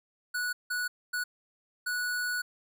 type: tone bursts at uneven times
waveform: square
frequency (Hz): 1471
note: F#6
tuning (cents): -11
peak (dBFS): -30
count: 4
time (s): 0.34-0.53 / 0.7-0.88 / 1.13-1.24 / 1.86-2.42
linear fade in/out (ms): 10
effects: none